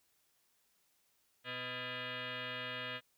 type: tone with frequency modulation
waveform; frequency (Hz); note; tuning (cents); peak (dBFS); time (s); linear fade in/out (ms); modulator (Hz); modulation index
sine; 629; D#5; +19; -39; 1.44-3.01; 50; 376; 7.7
effects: white hiss -75 dBFS RMS until 3.17 s